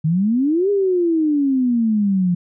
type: exponential two-way sweep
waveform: sine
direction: up then down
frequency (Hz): 150 to 411.2 to 173.2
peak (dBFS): -14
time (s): 0.04-2.35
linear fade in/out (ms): 10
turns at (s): 0.7
effects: none